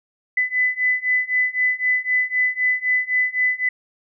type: beating tone pair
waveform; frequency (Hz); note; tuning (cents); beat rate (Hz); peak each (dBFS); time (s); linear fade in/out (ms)
sine; 2002 / 2005.9; B6 / B6; +23 / +26; 3.9; -21 / -20; 0.37-3.69; 5
effects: none